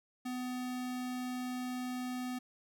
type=tone; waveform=square; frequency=251 Hz; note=B3; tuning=28 cents sharp; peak=-37 dBFS; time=0.25-2.39 s; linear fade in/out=10 ms; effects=none